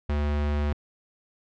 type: tone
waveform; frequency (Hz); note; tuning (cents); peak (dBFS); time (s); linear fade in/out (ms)
square; 73.42; D2; 0; -24; 0.09-0.73; 5
effects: low-pass 3000 Hz 12 dB/octave